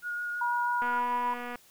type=tone with vibrato; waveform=sine; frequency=1439 Hz; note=F#6; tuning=49 cents flat; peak=-31 dBFS; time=0.02-1.02 s; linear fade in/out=50 ms; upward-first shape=sine; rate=6.2 Hz; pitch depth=10 cents each way
type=tone with pitch glide; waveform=sine; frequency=962 to 979.4 Hz; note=B5 to B5; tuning=-46 to -15 cents; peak=-27 dBFS; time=0.41-1.34 s; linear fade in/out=5 ms; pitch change=+31 cents; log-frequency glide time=0.54-1.05 s
type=click train; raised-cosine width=0.5 ms; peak=-24 dBFS; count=180; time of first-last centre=0.82-1.557 s; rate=243 Hz
effects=white hiss -59 dBFS RMS until 1.7 s